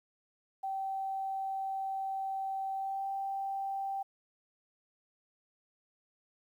sine tone with pitch glide, 774 to 782.1 Hz, G5 to G5, -22 to -4 cents, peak -33 dBFS, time 0.63-4.03 s, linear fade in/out 10 ms, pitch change +18 cents, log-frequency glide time 2.74-3.07 s, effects 11-bit

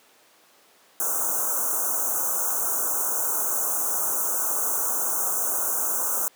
white band-stop noise, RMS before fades -25 dBFS, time 1-6.28 s, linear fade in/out 0 ms, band 1500 to 6000 Hz, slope 96 dB/octave, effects pink hiss -56 dBFS RMS until 6.35 s + high-pass 400 Hz 12 dB/octave

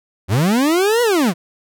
40% pulse linear two-way sweep, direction up then down, 82.1 to 493.9 to 151.7 Hz, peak -12 dBFS, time 0.28-1.34 s, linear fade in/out 50 ms, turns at 1.02 s, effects none

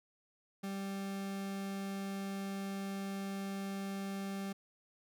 40% pulse tone, 196 Hz, G3, in tune, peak -37 dBFS, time 0.63-4.53 s, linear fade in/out 10 ms, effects none

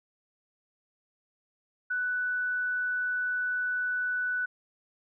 sine tone, 1488 Hz, F#6, 9 cents sharp, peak -27 dBFS, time 1.9-4.46 s, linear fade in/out 10 ms, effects none

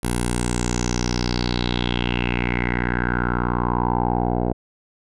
10% pulse tone with low-pass filter sweep, 60.2 Hz, B1, 44 cents flat, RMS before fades -22 dBFS, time 0.03-4.53 s, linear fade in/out 5 ms, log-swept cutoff 11000 to 620 Hz, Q 5.1, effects none

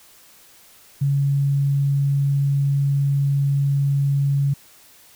sine tone, 140 Hz, C#3, 18 cents sharp, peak -16 dBFS, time 1.01-4.54 s, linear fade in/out 10 ms, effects white hiss -50 dBFS RMS until 5.15 s

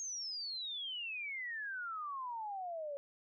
sine exponential sweep, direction down, 6560 to 554.4 Hz, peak -39 dBFS, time 0-2.97 s, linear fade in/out 0 ms, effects none

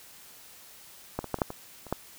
clicks, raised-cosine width 1 ms, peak -15 / -22 / -13 / -26 / -9 / -22 / -30 / -13 dBFS, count 8, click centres 1.19 / 1.243 / 1.343 / 1.387 / 1.418 / 1.504 / 1.867 / 1.926 s, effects white hiss -51 dBFS RMS until 2.18 s

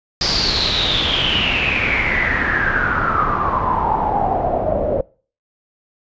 pink noise with low-pass filter sweep, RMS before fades -18 dBFS, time 0.21-5.01 s, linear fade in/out 2 ms, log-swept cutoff 5000 to 550 Hz, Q 9.8, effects noise-tail reverb RT60 0.4 s tail -23 dB re dry + resampled to 16000 Hz

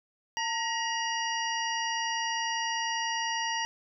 harmonic tone with a mistuned harmonic, 950 Hz, A#5, 33 cents sharp, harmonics 1 / 2 / 3 / 5 / 6, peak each -32 / -34 / -35 / -41 / -38 dBFS, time 0.37-3.65 s, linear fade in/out 0 ms, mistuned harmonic 1, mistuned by -79 cents, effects none

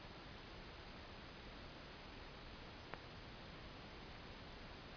click, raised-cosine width 0.5 ms, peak -26 dBFS, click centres 2.937 s, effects pink hiss -54 dBFS RMS until 4.96 s + resampled to 11025 Hz

